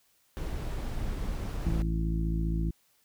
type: noise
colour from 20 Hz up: brown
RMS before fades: -33 dBFS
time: 0.37-1.82 s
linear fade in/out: 0 ms
type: harmonic tone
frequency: 55 Hz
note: A1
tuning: in tune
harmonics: 1 / 2 / 3 / 4 / 5 / 6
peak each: -28 / -39 / -32 / -42 / -43 / -39 dBFS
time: 1.65-2.71 s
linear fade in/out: 10 ms
effects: white hiss -68 dBFS RMS until 3.04 s